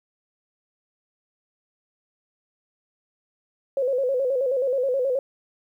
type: tone with vibrato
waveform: sine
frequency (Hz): 523.3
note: C5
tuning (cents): 0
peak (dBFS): -20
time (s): 3.77-5.19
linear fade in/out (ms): 2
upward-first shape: square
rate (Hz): 9.4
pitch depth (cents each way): 80
effects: 10-bit